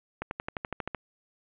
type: accelerating click train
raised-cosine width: 0.5 ms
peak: -17 dBFS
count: 10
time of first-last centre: 0.22-0.947 s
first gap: 91 ms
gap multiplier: 0.97
effects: resampled to 8000 Hz + 8-bit